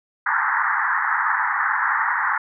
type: band-pass noise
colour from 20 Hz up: white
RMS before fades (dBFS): -21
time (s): 0.26-2.38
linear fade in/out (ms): 5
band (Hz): 830 to 1900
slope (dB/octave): 96
effects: none